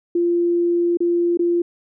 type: tone with dropouts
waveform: sine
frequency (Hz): 345.5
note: F4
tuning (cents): -19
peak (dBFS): -15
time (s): 0.15-1.62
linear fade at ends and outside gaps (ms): 5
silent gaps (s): 0.972-1.004 / 1.373-1.392
effects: none